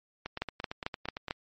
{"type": "two click trains", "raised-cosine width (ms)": 0.3, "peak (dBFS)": [-20, -15], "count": [10, 5], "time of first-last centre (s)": [[0.26, 1.283], [0.42, 1.309]], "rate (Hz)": [8.8, 4.5], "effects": ["MP3 32 kbps"]}